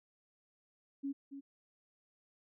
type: tone with echo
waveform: sine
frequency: 277.2 Hz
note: C#4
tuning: in tune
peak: -35 dBFS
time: 1.03-1.13 s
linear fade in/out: 20 ms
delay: 280 ms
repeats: 1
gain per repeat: -9 dB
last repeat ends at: 1.41 s
effects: none